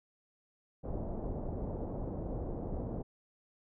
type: low-pass noise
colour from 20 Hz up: pink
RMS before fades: -38 dBFS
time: 0.83-3.03 s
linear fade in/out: 20 ms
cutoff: 680 Hz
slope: 24 dB/octave
effects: none